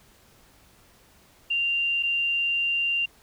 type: tone pair in turn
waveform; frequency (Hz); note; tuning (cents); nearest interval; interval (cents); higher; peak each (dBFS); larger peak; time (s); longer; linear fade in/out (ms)
sine; 2781 / 2781; F7 / F7; -8 / -8; unison; 0; neither; -22; neither; 1.5-2.03 / 2.03-3.06; second; 10
effects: pink hiss -57 dBFS RMS until 3.22 s